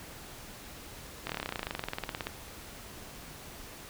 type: slowing click train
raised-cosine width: 0.3 ms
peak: -17 dBFS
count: 26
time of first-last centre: 1.27-2.27 s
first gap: 24 ms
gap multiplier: 1.04
effects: pink hiss -47 dBFS RMS until 3.89 s